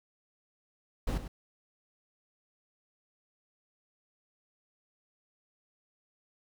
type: noise with echo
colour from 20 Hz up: brown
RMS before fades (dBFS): -31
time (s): 1.07-1.18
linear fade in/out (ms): 5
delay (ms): 100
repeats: 1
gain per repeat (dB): -10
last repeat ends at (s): 1.28
effects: none